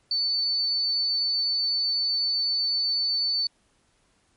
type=tone; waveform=sine; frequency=4504 Hz; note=C#8; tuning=27 cents sharp; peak=-22 dBFS; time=0.11-3.47 s; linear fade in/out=2 ms; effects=pink hiss -66 dBFS RMS until 4.36 s + MP3 48 kbps